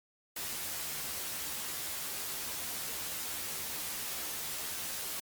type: noise with comb filter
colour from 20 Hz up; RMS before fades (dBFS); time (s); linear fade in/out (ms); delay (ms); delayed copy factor
white; -38; 0.36-5.2; 5; 13; +0.65
effects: MP3 96 kbps